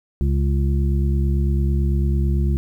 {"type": "harmonic tone", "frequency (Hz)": 69, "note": "C#2", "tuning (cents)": -7, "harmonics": [1, 2, 3, 5], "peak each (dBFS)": [-17, -23, -27, -31], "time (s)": [0.21, 2.57], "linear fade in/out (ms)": 0, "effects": ["9-bit"]}